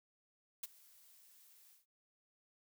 blue noise with ADSR envelope, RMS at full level -40 dBFS, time 0.63-1.86 s, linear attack 6 ms, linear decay 25 ms, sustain -24 dB, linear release 150 ms, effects none

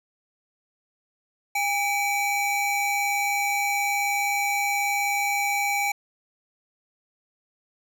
square tone pair together, 810.3 / 2292 Hz, G#5 / D7, -43 / -43 cents, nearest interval octave + tritone, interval 1800 cents, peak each -26 dBFS, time 1.55-5.92 s, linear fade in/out 5 ms, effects none

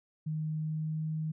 sine tone with pitch glide, 155.56 to 156.82 Hz, D#3 to D#3, 0 to +14 cents, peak -31 dBFS, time 0.26-1.32 s, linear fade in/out 10 ms, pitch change +14 cents, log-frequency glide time 0.57-1.06 s, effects none

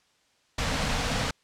pink band-stop noise, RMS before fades -27 dBFS, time 0.58-1.31 s, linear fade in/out 5 ms, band 300 to 440 Hz, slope 96 dB/octave, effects white hiss -66 dBFS RMS until 1.43 s + low-pass 6000 Hz 12 dB/octave

